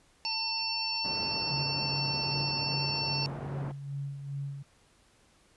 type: harmonic tone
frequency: 899 Hz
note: A5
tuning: 37 cents sharp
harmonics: 1 / 3 / 5 / 6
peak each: -38 / -37 / -34 / -34 dBFS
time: 0.25-3.26 s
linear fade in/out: 0 ms
type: band-pass noise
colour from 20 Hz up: pink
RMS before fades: -41 dBFS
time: 1.04-3.72 s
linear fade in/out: 10 ms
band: 110 to 940 Hz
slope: 12 dB/octave
type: tone with tremolo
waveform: sine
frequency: 140 Hz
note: C#3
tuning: 18 cents sharp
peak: -32 dBFS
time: 1.5-4.63 s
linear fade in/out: 10 ms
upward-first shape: sine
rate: 2.5 Hz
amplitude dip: 55%
effects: pink hiss -64 dBFS RMS until 5.56 s + resampled to 24000 Hz